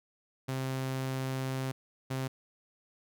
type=tone bursts at uneven times; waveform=sawtooth; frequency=131.9 Hz; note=C3; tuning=14 cents sharp; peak=-28 dBFS; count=2; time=0.48-1.72 / 2.1-2.28 s; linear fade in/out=10 ms; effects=none